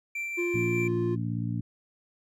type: tone with tremolo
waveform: triangle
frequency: 2349 Hz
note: D7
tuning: in tune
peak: -28 dBFS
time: 0.15-0.88 s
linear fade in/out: 5 ms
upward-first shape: triangle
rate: 5 Hz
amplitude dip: 30%
type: tone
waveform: triangle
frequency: 349.2 Hz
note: F4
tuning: in tune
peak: -25 dBFS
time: 0.37-1.16 s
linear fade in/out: 20 ms
type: harmonic tone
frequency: 57.8 Hz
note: A#1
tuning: 14 cents flat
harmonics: 2 / 3 / 4 / 5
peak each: -30 / -34 / -36 / -38 dBFS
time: 0.54-1.61 s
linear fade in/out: 5 ms
effects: none